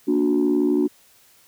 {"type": "chord", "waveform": "sine", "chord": "Bb augmented", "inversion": "none", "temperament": "just", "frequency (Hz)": [233.1, 291.4, 364.2], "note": ["Bb3", "D4", "F#4"], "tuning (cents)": [0, -13, -27], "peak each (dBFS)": [-23, -18, -20], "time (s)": [0.07, 0.88], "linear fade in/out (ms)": 20, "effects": ["tanh soft clip ceiling -11 dBFS", "white hiss -55 dBFS RMS until 1.47 s"]}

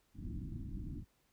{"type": "low-pass noise", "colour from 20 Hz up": "pink", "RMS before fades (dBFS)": -43, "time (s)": [0.14, 1.05], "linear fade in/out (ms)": 50, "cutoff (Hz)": 330, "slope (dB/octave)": 96, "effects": ["pink hiss -75 dBFS RMS until 1.32 s"]}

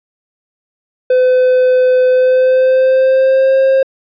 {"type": "tone with pitch glide", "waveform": "triangle", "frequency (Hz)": [508, 533.3], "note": ["B4", "C5"], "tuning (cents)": [49, 33], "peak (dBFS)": -5, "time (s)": [1.1, 3.83], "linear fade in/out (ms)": 5, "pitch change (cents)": 84, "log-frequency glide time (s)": [2.08, 3.56], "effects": ["resampled to 11025 Hz"]}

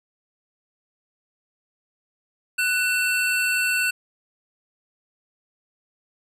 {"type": "tone pair together", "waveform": "square", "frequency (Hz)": [1487, 2692], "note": ["F#6", "E7"], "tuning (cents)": [8, 36], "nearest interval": "minor seventh", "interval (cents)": 1028, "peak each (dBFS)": [-24, -23], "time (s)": [2.58, 3.91], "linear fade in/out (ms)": 10, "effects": ["resampled to 32000 Hz"]}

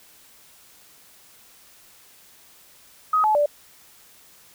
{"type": "tone with pitch steps", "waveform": "sine", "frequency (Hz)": [1259, 859, 586], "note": ["D#6", "A5", "D5"], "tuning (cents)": [20, -42, -4], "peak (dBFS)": -16, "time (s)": [3.13, 3.46], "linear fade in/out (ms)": 5, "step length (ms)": 110, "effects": ["white hiss -52 dBFS RMS until 4.54 s"]}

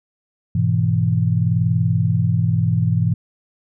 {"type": "chord", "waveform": "sine", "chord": "E major", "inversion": "first", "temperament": "just", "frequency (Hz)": [103.01, 123.61, 164.81], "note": ["G#2", "B2", "E3"], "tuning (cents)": [-14, 2, 0], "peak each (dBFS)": -19, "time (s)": [0.55, 3.14], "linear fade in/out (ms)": 5, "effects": []}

